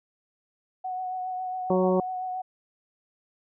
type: tone with vibrato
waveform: sine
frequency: 740 Hz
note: F#5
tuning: in tune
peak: -29 dBFS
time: 0.84-2.42 s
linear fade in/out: 10 ms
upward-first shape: triangle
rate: 7.3 Hz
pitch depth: 23 cents each way
type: harmonic tone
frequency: 185 Hz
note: F#3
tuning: in tune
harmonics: 1 / 2 / 3 / 4 / 5 / 6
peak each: -25 / -24 / -25 / -34 / -33 / -36 dBFS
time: 1.7-2 s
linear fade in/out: 2 ms
effects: none